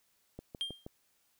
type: click train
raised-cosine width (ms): 2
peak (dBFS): -30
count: 4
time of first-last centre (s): 0.39-0.865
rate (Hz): 6.32
type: tone with exponential decay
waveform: triangle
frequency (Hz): 3196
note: G7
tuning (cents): +33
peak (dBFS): -28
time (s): 0.61-0.86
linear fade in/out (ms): 0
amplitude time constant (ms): 53
effects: white hiss -73 dBFS RMS until 1.39 s